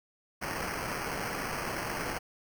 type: noise with sample-and-hold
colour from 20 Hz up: white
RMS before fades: -35 dBFS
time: 0.41-2.19 s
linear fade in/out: 20 ms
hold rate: 3675 Hz
effects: none